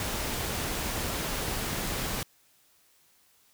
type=noise; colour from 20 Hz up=pink; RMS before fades=-32 dBFS; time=0-2.23 s; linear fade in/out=2 ms; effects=white hiss -64 dBFS RMS until 3.53 s